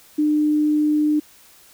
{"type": "tone", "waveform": "sine", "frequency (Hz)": 301.2, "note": "D4", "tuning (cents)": 44, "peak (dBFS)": -15, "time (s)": [0.18, 1.2], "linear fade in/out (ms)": 10, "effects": ["white hiss -50 dBFS RMS until 1.73 s"]}